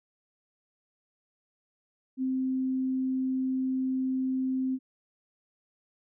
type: tone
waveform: sine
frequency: 260.7 Hz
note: C4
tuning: 6 cents flat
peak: -26 dBFS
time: 2.17-4.79 s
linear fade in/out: 50 ms
effects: none